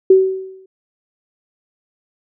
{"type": "tone with exponential decay", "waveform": "sine", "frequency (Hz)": 379.5, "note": "F#4", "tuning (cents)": 44, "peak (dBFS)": -3, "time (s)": [0.1, 0.66], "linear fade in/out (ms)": 5, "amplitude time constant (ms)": 120, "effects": []}